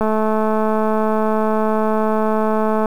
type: click train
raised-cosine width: 1 ms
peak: -6 dBFS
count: 619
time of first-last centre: 0.01-2.858 s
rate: 217 Hz
effects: 7-bit